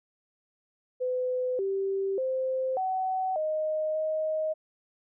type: tone with pitch steps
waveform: sine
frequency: 505 / 389.5 / 521 / 753 / 621 / 626 Hz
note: B4 / G4 / C5 / F#5 / D#5 / D#5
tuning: +39 / -11 / -7 / +30 / -3 / +10 cents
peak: -26 dBFS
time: 1-4.54 s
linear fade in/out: 20 ms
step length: 590 ms
effects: none